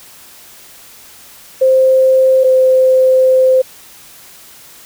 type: tone pair in turn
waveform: sine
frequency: 523.3 / 518.5 Hz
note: C5 / C5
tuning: 0 / -16 cents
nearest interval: unison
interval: 16 cents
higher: first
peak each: -6 dBFS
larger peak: neither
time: 1.61-2.44 / 2.44-3.62 s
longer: second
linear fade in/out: 10 ms
effects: white hiss -39 dBFS RMS until 4.85 s